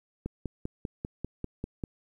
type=click train; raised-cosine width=3 ms; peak=-20 dBFS; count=9; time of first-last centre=0.26-1.838 s; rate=5.07 Hz; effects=10-bit